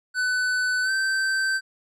square tone with pitch glide, 1500 to 1552 Hz, F#6 to G6, +23 to -18 cents, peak -22 dBFS, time 0.14-1.61 s, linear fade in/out 50 ms, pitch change +59 cents, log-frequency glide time 0.83-0.91 s, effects low-pass 8000 Hz 12 dB/octave

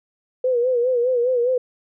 sine tone with vibrato, 493.9 Hz, B4, in tune, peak -16 dBFS, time 0.44-1.58 s, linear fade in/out 5 ms, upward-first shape sine, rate 4.9 Hz, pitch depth 81 cents each way, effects none

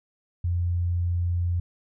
sine tone, 87.31 Hz, F2, in tune, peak -22 dBFS, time 0.44-1.6 s, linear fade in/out 5 ms, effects none

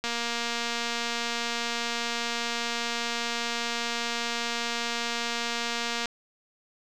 click train, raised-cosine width 0.2 ms, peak -13 dBFS, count 1415, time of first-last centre 0.04-6.057 s, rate 235 Hz, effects none

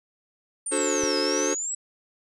sine exponential two-way sweep, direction down then up, 9240 to 4995 to 7920 Hz, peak -27 dBFS, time 0.66-1.75 s, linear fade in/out 5 ms, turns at 1.18 s
square chord, D dominant seventh, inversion none, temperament just, 293.7 / 367.1 / 440.5 / 528.6 Hz, D4 / F#4 / A4 / C5, 0 / -14 / +2 / +18 cents, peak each -30 dBFS, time 0.71-1.55 s, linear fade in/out 20 ms
click, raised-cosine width 5 ms, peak -28 dBFS, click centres 1.036 s
effects resampled to 24000 Hz

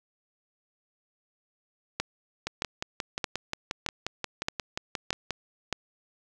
two click trains, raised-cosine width 0.2 ms, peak -10 / -13 dBFS, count 7 / 17, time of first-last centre 2-5.727 / 2.47-5.307 s, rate 1.61 / 5.64 Hz, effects none

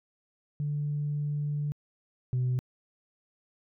sine tone pair in turn, 146.83 / 126.3 Hz, D3 / B2, 0 / +39 cents, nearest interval minor third, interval 261 cents, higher first, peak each -27 / -23 dBFS, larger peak second, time 0.6-1.72 / 2.33-2.59 s, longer first, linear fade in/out 0 ms, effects tanh soft clip ceiling -23 dBFS

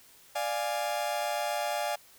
40% pulse chord, D diminished, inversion none, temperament equal with one note detuned, 590.7 / 698.5 / 830.6 Hz, D5 / F5 / Ab5, +10 / 0 / 0 cents, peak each -33 dBFS, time 0.35-1.96 s, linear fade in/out 10 ms, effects white hiss -57 dBFS RMS until 2.18 s

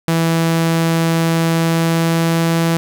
sawtooth tone with pitch glide, 164.81 to 165.96 Hz, E3 to E3, 0 to +12 cents, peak -9 dBFS, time 0.08-2.77 s, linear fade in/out 0 ms, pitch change +12 cents, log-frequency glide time 1.52-2.66 s, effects 8-bit

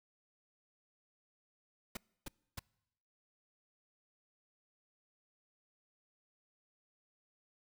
pink noise bursts, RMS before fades -42 dBFS, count 3, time 1.95-2.593 s, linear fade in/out 5 ms, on 21 ms, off 290 ms, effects noise-tail reverb RT60 0.9 s tail -26 dB re dry

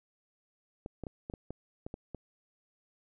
clicks, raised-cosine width 2 ms, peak -26 dBFS, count 9, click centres 0.861 / 1.037 / 1.068 / 1.299 / 1.338 / 1.506 / 1.865 / 1.941 / 2.147 s, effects none

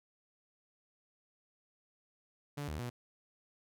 sawtooth tone with pitch steps, 144.7 / 75.5 / 121.7 Hz, D3 / D2 / B2, -25 / +48 / -25 cents, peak -34 dBFS, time 2.57-2.9 s, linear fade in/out 10 ms, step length 110 ms, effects none

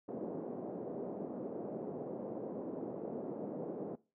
white band-pass noise, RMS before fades -42 dBFS, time 0.08-3.96 s, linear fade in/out 10 ms, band 170 to 550 Hz, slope 24 dB/octave, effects noise-tail reverb RT60 0.3 s tail -20 dB re dry

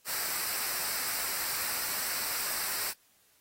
white noise with comb filter, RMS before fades -33 dBFS, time 0.05-2.94 s, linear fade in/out 50 ms, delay 0.3 ms, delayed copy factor -0.6, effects white hiss -66 dBFS RMS until 3.4 s + AAC 48 kbps

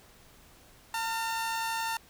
sawtooth tone pair together, 904 / 1391.7 Hz, A5 / F6, +47 / -6 cents, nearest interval perfect fifth, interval 747 cents, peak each -27 / -35 dBFS, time 0.94-1.97 s, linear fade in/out 2 ms, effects pink hiss -57 dBFS RMS until 2.09 s

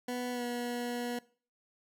20% pulse tone with pitch glide, 246.9 to 241.8 Hz, B3 to B3, 0 to -36 cents, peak -29 dBFS, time 0.08-1.19 s, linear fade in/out 5 ms, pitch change -36 cents, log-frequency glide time 0.32-0.43 s, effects noise-tail reverb RT60 0.4 s tail -20 dB re dry

